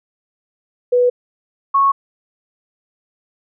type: tone pair in turn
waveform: sine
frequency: 492.1 / 1102.2 Hz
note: B4 / C#6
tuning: -6 / -10 cents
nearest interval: octave + major second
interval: 1396 cents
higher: second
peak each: -10 dBFS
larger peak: neither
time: 0.92-1.1 / 1.74-1.92 s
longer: neither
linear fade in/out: 10 ms
effects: none